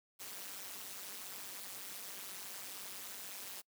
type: noise with amplitude modulation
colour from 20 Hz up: white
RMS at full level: -43 dBFS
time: 0.19-3.62 s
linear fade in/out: 20 ms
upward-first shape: sine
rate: 194 Hz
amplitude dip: 95%
effects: noise-tail reverb RT60 0.1 s tail -26 dB re dry + high-pass 150 Hz 12 dB/octave